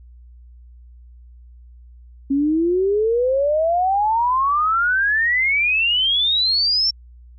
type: exponential sweep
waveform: sine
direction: up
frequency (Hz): 270.3 to 5490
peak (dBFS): -15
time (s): 2.3-6.91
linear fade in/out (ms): 10
effects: added 60 Hz sine -41 dBFS peak until 7.38 s